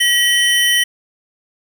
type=tone pair together; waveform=square; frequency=1924 / 3054 Hz; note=B6 / G7; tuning=-46 / -46 cents; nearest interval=minor sixth; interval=800 cents; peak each=-15 dBFS; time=0-0.84 s; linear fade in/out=10 ms; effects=none